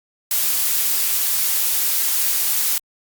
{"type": "noise", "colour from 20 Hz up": "blue", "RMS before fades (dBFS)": -19, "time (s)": [0.31, 2.78], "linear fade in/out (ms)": 2, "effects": ["Opus 48 kbps"]}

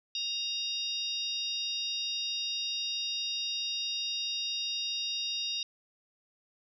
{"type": "harmonic tone with a mistuned harmonic", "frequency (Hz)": 932.3, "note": "A#5", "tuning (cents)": 0, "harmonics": [3, 4, 5, 6], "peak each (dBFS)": [-38, -34, -39, -40], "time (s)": [0.15, 5.63], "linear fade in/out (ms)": 2, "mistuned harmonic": 5, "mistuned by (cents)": 66, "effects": []}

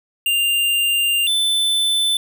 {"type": "tone pair in turn", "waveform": "square", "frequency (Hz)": [2794, 3520], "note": ["F7", "A7"], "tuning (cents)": [0, 0], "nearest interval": "major third", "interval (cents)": 400, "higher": "second", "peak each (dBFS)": -16, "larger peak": "neither", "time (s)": [[0.26, 1.27], [1.27, 2.17]], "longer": "first", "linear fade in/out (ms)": 2, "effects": []}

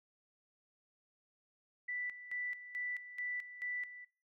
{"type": "tone with tremolo", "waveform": "sine", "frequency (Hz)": 1975.5, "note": "B6", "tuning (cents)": 0, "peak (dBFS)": -37, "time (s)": [1.88, 4.05], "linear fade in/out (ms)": 10, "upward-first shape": "square", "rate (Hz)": 2.3, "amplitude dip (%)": 75, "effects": ["noise-tail reverb RT60 0.5 s tail -23 dB re dry"]}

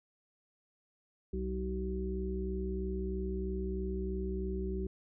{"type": "harmonic tone", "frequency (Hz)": 63.1, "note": "B1", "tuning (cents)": 38, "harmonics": [1, 3, 5, 6], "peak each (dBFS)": [-36, -39, -47, -38], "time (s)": [1.33, 4.87], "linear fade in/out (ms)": 5, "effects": []}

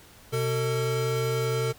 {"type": "tone pair together", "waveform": "square", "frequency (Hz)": [126.36, 449.8], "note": ["B2", "A4"], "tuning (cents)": [40, 38], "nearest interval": "octave + minor seventh", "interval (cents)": 2198, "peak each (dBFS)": -28, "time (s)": [0.32, 1.73], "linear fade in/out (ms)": 20, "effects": ["pink hiss -52 dBFS RMS until 1.78 s"]}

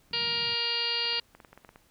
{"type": "band-pass noise", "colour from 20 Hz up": "pink", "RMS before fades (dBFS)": -49, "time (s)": [0.11, 0.54], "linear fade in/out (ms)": 0, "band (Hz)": [110, 200], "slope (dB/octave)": 24}
{"type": "harmonic tone", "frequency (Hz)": 470.1, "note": "A#4", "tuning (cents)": 15, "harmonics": [1, 2, 3, 4, 5, 6, 7, 8, 9, 10], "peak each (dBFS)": [-41, -41, -42, -40, -39, -31, -39, -41, -34, -32], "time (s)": [0.13, 1.2], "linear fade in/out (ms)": 5}
{"type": "clicks", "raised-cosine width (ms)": 0.5, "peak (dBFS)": -33, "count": 11, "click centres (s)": [1.055, 1.13, 1.184, 1.35, 1.402, 1.448, 1.53, 1.576, 1.648, 1.691, 1.759]}
{"effects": ["pink hiss -64 dBFS RMS until 1.9 s"]}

